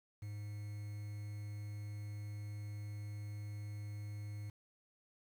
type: tone with quantisation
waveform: triangle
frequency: 103.83 Hz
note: G#2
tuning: in tune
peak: -40 dBFS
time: 0.22-4.5 s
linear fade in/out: 5 ms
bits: 10
effects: none